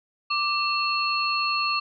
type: tone cluster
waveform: sine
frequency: 1173 / 2695 / 4312 Hz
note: D6 / E7 / C#8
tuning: -2 / +38 / -49 cents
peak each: -25 / -27 / -28 dBFS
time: 0.3-1.8 s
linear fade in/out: 10 ms
effects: none